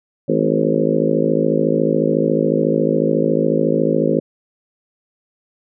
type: harmonic tone with a mistuned harmonic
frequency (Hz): 54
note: A1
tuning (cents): -32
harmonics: 3 / 4 / 5 / 6 / 7 / 8 / 9 / 10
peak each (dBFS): -22 / -22 / -22 / -22 / -22 / -22 / -22 / -22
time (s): 0.28-4.2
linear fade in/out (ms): 10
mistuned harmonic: 5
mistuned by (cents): -55
effects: none

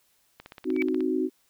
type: click train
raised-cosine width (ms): 0.3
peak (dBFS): -26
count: 11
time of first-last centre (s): 0.4-1.006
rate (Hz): 16.5
type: chord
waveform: sine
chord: C diminished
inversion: none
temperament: equal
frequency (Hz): 261.6 / 311.1 / 370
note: C4 / Eb4 / Gb4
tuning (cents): 0 / 0 / 0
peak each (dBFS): -28 / -28 / -27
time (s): 0.64-1.3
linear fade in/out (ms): 50
type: tone with exponential growth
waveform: sine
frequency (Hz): 2288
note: D7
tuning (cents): -46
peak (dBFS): -22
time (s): 0.73-0.82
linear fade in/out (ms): 0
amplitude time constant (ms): 19
effects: white hiss -67 dBFS RMS until 1.49 s

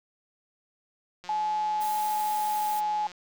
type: click train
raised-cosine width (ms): 0.2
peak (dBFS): -28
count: 337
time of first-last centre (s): 1.24-3.117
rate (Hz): 179
type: tone with pitch glide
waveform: sine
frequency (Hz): 853 to 845.2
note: G#5 to G#5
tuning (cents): +46 to +30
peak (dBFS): -25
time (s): 1.29-3.07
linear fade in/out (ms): 2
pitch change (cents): -16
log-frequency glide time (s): 1.47-2.61
type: noise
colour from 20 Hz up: blue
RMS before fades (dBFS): -39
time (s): 1.8-2.81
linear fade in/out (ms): 20
effects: none

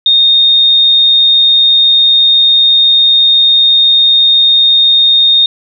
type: tone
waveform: sine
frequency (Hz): 3686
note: A#7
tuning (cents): -20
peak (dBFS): -4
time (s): 0.06-5.46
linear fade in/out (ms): 2
effects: none

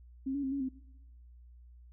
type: tone with pitch steps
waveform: sine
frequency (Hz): 267.3 / 282.7 / 266.2 / 278.8 / 261.7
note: C4 / C#4 / C4 / C#4 / C4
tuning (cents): +37 / +34 / +30 / +10 / 0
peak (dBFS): -31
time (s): 0.26-0.69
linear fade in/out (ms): 10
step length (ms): 86
effects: noise-tail reverb RT60 0.9 s tail -21 dB re dry + added 60 Hz sine -52 dBFS peak until 1.92 s

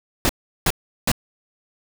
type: noise bursts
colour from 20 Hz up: pink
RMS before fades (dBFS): -18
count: 3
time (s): 0.25-1.116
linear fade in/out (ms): 0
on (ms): 42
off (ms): 370
effects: none

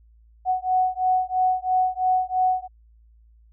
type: beating tone pair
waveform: sine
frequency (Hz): 740 / 743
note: F#5 / F#5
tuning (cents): 0 / +7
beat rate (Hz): 3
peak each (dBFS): -22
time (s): 0.45-2.68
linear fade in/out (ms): 50
effects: added 56 Hz sine -51 dBFS peak until 3.52 s

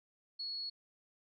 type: tone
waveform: sine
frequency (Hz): 4356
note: C#8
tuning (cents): -31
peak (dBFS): -38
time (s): 0.39-0.7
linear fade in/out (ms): 10
effects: none

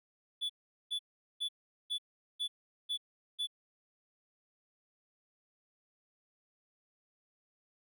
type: tone bursts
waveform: triangle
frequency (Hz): 3451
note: A7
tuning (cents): -34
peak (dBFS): -31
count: 7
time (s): 0.41-3.472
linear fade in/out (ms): 20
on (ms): 86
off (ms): 410
effects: none

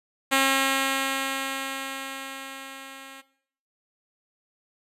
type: tone with level ramp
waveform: 5% pulse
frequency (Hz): 270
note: C#4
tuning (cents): -45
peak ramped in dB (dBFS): -7 to -31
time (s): 0.31-3.22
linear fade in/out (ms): 20
effects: noise-tail reverb RT60 0.6 s tail -17 dB re dry + resampled to 32000 Hz

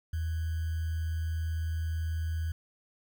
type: tone with sample-and-hold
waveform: sine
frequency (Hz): 80.9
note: E2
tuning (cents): -32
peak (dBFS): -29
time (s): 0.13-2.52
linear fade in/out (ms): 5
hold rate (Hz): 1575
effects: none

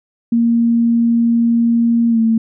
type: tone with pitch glide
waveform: sine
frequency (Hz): 233.1 to 225.4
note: A#3 to A3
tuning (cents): 0 to +42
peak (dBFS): -10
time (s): 0.32-2.38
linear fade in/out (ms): 5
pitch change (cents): -58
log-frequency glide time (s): 2.09-2.19
effects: none

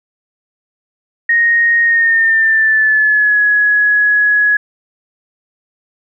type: tone with pitch glide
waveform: sine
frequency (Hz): 1864.7 to 1680.6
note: A#6 to G#6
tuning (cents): 0 to +20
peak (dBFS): -8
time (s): 1.29-4.57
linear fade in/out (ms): 5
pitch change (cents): -180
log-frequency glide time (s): 1.83-3.4
effects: none

